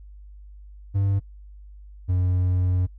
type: tone pair in turn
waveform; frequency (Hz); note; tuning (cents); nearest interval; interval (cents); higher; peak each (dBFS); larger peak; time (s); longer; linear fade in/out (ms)
triangle; 98.7 / 90.99; G2 / F#2; +12 / -28; minor second; 140; first; -17; neither; 0.94-1.2 / 2.08-2.87; second; 20
effects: noise-tail reverb RT60 0.1 s tail -22 dB re dry + added 50 Hz sine -41 dBFS peak until 2.98 s